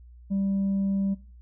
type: tone with tanh clipping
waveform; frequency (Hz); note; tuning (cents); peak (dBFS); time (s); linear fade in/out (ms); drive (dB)
sine; 196; G3; 0; -24; 0.3-1.15; 20; 2
effects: noise-tail reverb RT60 0.4 s tail -21 dB re dry + added 60 Hz sine -46 dBFS peak until 1.41 s